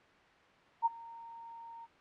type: tone with ADSR envelope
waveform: sine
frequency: 923 Hz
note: A#5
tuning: 17 cents flat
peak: -23 dBFS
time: 0.82-1.87 s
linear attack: 37 ms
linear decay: 25 ms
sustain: -23 dB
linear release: 32 ms
effects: white hiss -61 dBFS RMS until 2 s + low-pass 2000 Hz 12 dB/octave